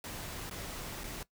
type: noise with dropouts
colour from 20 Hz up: pink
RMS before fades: -42 dBFS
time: 0.04-1.23 s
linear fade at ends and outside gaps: 2 ms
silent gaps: 0.497-0.51 / 1.036-1.04 s
effects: noise-tail reverb RT60 0.1 s tail -18 dB re dry